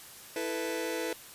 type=chord; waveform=sawtooth; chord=E suspended fourth; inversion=none; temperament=just; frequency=329.6 / 439.5 / 494.4 Hz; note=E4 / A4 / B4; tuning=0 / -2 / +2 cents; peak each=-32 / -33 / -31 dBFS; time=0.36-1.13 s; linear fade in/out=2 ms; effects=white hiss -49 dBFS RMS until 1.34 s + resampled to 32000 Hz